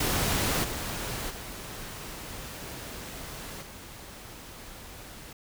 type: noise with level steps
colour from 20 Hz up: pink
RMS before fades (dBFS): -27 / -34 / -40 / -45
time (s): 0-5.33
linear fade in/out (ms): 5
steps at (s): 0.63 / 1.29 / 3.61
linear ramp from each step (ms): 20
effects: none